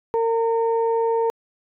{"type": "tone pair together", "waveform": "sine", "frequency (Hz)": [457.1, 914.2], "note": ["A#4", "A#5"], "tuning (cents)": [-34, -34], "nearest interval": "octave", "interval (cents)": 1200, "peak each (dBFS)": [-18, -23], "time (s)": [0.14, 1.3], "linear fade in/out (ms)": 0, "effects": ["tanh soft clip ceiling -11 dBFS"]}